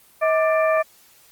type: harmonic tone with a mistuned harmonic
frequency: 591 Hz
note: D5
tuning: 11 cents sharp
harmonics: 1 / 2 / 3 / 4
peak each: -17 / -23 / -27 / -29 dBFS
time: 0.21-0.83 s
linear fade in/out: 20 ms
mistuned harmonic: 1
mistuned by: +130 cents
effects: white hiss -53 dBFS RMS until 1.31 s + Opus 24 kbps